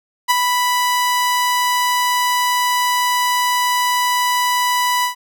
sawtooth tone with ADSR envelope, 987.8 Hz, B5, in tune, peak -6 dBFS, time 0.28-5.15 s, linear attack 26 ms, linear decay 20 ms, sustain -5 dB, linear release 110 ms, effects none

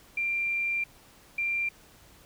sine tone bursts at uneven times, 2374 Hz, D7, 18 cents sharp, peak -26 dBFS, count 2, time 0.17-0.84 / 1.38-1.69 s, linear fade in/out 5 ms, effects pink hiss -56 dBFS RMS until 2.25 s

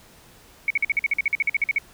sine tone bursts, 2232 Hz, C#7, 11 cents sharp, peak -17 dBFS, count 16, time 0.68-1.784 s, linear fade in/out 2 ms, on 24 ms, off 48 ms, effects pink hiss -51 dBFS RMS until 1.93 s

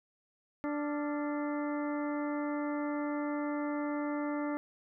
harmonic tone with a mistuned harmonic, 293.7 Hz, D4, in tune, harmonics 1 / 2 / 3 / 4 / 5 / 6 / 7, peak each -33 / -39 / -43 / -45 / -47 / -49 / -50 dBFS, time 0.64-4.57 s, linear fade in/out 0 ms, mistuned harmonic 5, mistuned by -100 cents, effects none

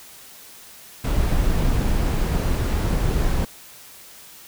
brown noise, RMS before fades -20 dBFS, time 1.04-3.45 s, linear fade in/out 5 ms, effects white hiss -44 dBFS RMS until 4.47 s

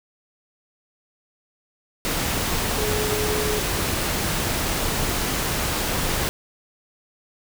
sine tone in noise, 423.6 Hz, G#4, 34 cents sharp, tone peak -25 dBFS, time 2.78-3.59 s, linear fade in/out 0 ms, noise pink, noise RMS -24 dBFS, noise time 2.05-6.29 s, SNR -4 dB, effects none

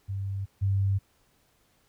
sine tone pair in turn, 98 / 98 Hz, G2 / G2, 0 / 0 cents, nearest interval unison, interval 0 cents, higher neither, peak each -29 / -22 dBFS, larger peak second, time 0.08-0.46 / 0.61-0.99 s, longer neither, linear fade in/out 20 ms, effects pink hiss -67 dBFS RMS until 1.88 s

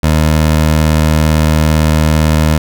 20% pulse tone, 77.78 Hz, D#2, in tune, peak -3 dBFS, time 0.03-2.58 s, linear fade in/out 5 ms, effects none

